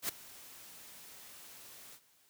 white noise with ADSR envelope, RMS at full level -33 dBFS, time 0.02-2 s, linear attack 70 ms, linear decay 5 ms, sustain -20 dB, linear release 60 ms, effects white hiss -68 dBFS RMS until 2.29 s + high-pass 60 Hz 12 dB/octave

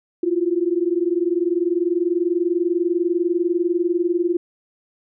sine tone pair together, 337.8 / 357.9 Hz, E4 / F4, +42 / +42 cents, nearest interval minor second, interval 100 cents, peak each -20 dBFS, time 0.23-4.37 s, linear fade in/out 5 ms, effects none

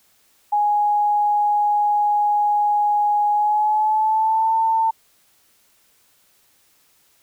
sine tone with pitch glide, 830.6 to 895.4 Hz, G#5 to A5, 0 to +30 cents, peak -15 dBFS, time 0.52-4.91 s, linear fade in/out 10 ms, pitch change +130 cents, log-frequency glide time 3.31-4.55 s, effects white hiss -59 dBFS RMS until 7.22 s

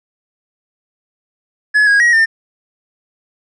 triangle tone with pitch steps, 1699 / 1644 / 1899 / 1804 Hz, G#6 / G#6 / A#6 / A6, +39 / -18 / +32 / +43 cents, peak -6 dBFS, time 1.74-2.26 s, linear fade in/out 20 ms, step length 130 ms, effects resampled to 22050 Hz

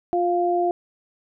sine tone pair together, 352.8 / 698.5 Hz, F4 / F5, +18 / 0 cents, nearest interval octave, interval 1182 cents, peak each -21 dBFS, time 0.13-0.71 s, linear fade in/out 0 ms, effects none

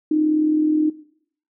sine tone with amplitude modulation, 307.5 Hz, D#4, 20 cents flat, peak -13 dBFS, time 0.11-0.9 s, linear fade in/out 5 ms, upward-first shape sine, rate 39.2 Hz, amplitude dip 50%, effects noise-tail reverb RT60 0.6 s tail -17 dB re dry

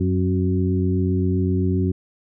harmonic tone with a mistuned harmonic, 92.5 Hz, F#2, in tune, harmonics 1 / 2 / 3 / 4, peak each -20 / -23 / -25 / -26 dBFS, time 0-1.92 s, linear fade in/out 10 ms, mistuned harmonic 3, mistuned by -30 cents, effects none

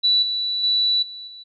sine tone with level steps, 3951 Hz, B7, in tune, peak -14 / -21 / -16 / -33 / -37 dBFS, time 0.03-1.44 s, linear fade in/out 20 ms, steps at 0.22 / 0.63 / 1.02 / 1.27 s, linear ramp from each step 10 ms, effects none

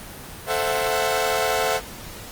sawtooth chord, F# half-diminished seventh, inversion first, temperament equal with one note detuned, 440 / 523.3 / 665.4 / 740 Hz, A4 / C5 / E5 / F#5, 0 / 0 / +16 / 0 cents, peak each -22 dBFS, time 0.46-1.81 s, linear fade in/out 50 ms, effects pink hiss -38 dBFS RMS until 2.31 s + Opus 24 kbps

